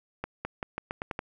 accelerating click train, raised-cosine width 0.5 ms, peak -17 dBFS, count 8, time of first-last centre 0.24-1.191 s, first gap 210 ms, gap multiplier 0.85, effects none

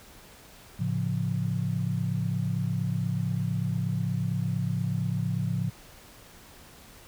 sine chord, A augmented, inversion none, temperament equal, 110 / 138.59 / 174.61 Hz, A2 / C#3 / E#3, 0 / 0 / 0 cents, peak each -30 dBFS, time 0.79-5.7 s, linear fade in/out 10 ms, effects pink hiss -51 dBFS RMS until 7.07 s

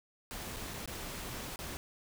pink noise with dropouts, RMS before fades -42 dBFS, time 0.31-1.77 s, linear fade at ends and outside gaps 0 ms, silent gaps 0.563-0.567 / 0.737-0.741 / 0.858-0.876 / 1.559-1.59 s, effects none

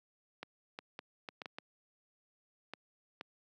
clicks, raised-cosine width 0.3 ms, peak -26 dBFS, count 9, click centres 0.43 / 0.789 / 0.991 / 1.288 / 1.418 / 1.458 / 1.585 / 2.736 / 3.211 s, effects high-pass 200 Hz 12 dB/octave

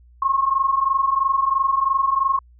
sine tone pair together, 1064 / 1087 Hz, C6 / C#6, +29 / -34 cents, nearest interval unison, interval 37 cents, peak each -21 / -18 dBFS, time 0.22-2.39 s, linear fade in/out 5 ms, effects added 60 Hz sine -47 dBFS peak until 2.59 s

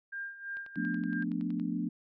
sine tone with tremolo, 1600 Hz, G6, 35 cents sharp, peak -35 dBFS, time 0.12-1.24 s, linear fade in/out 10 ms, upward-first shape sine, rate 3 Hz, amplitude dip 75%
click train, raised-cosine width 0.3 ms, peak -37 dBFS, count 12, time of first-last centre 0.57-1.598 s, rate 10.7 Hz
sine chord, B half-diminished seventh, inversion second, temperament equal with one note detuned, 176.54 / 220 / 246.9 / 293.7 Hz, F3 / A3 / B3 / D4, +19 / 0 / 0 / 0 cents, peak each -36 dBFS, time 0.76-1.89 s, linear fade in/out 10 ms
effects none

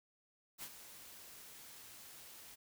white noise with ADSR envelope, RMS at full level -45 dBFS, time 0.58-2.56 s, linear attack 46 ms, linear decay 59 ms, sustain -10 dB, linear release 23 ms, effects none

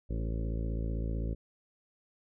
harmonic tone with a mistuned harmonic, 55.7 Hz, A1, 22 cents sharp, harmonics 1 / 2 / 3 / 4 / 5 / 6 / 7 / 8 / 9 / 10, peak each -32 / -38 / -42 / -44 / -46 / -48 / -49 / -50 / -51 / -52 dBFS, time 0.09-1.35 s, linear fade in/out 20 ms, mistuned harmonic 6, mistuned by -21 cents, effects none

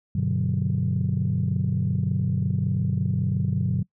sine chord, G major seventh, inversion none, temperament equal, 98 / 123.47 / 146.83 / 185 Hz, G2 / B2 / D3 / F#3, 0 / 0 / 0 / 0 cents, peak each -26 dBFS, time 0.15-3.83 s, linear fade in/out 5 ms, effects noise-tail reverb RT60 0.1 s tail -24 dB re dry + tanh soft clip ceiling -14 dBFS

